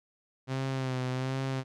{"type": "tone with vibrato", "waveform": "sawtooth", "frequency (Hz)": 130.6, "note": "C3", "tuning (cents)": -3, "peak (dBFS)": -26, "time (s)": [0.47, 1.64], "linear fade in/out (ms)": 50, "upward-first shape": "sine", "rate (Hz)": 1.3, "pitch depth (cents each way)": 42, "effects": ["low-pass 6000 Hz 12 dB/octave"]}